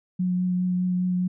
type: tone with vibrato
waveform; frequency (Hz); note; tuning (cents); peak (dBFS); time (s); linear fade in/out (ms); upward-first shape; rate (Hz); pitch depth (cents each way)
sine; 181.3; F#3; -35; -21; 0.19-1.28; 10; triangle; 4.9; 14
effects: none